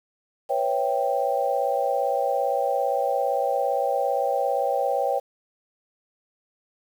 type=chord; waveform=sine; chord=C# half-diminished seventh; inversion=third; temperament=equal with one note detuned; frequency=493.9 / 551.5 / 659.3 / 784 Hz; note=B4 / C#5 / E5 / G5; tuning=0 / -9 / 0 / 0 cents; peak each=-28 / -25 / -30 / -25 dBFS; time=0.49-5.2 s; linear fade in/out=20 ms; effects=8-bit